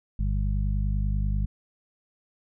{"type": "harmonic tone", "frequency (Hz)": 50.2, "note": "G1", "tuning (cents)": 42, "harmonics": [1, 2, 3, 4], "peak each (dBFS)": [-24, -30, -34, -36], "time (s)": [0.19, 1.46], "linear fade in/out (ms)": 5, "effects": []}